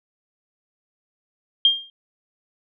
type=tone with exponential decay; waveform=sine; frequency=3207 Hz; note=G7; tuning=39 cents sharp; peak=-9 dBFS; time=1.65-1.9 s; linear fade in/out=2 ms; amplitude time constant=54 ms; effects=none